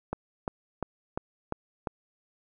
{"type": "click train", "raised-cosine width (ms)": 1, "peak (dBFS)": -16, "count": 6, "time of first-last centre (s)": [0.13, 1.872], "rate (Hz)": 2.87, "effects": []}